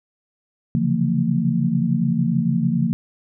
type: tone cluster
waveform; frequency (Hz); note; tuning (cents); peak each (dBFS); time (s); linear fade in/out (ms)
sine; 134.2 / 141 / 170.8 / 181.8 / 227.6; C3 / C#3 / F3 / F#3 / A#3; +44 / +30 / -38 / -30 / -41; -28 / -24 / -21 / -27 / -21; 0.75-2.93; 0
effects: none